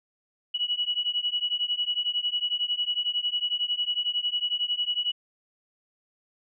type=beating tone pair; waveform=sine; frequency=2926 / 2937 Hz; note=F#7 / F#7; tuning=-20 / -13 cents; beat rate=11 Hz; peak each=-28 dBFS; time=0.54-5.12 s; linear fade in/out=10 ms; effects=none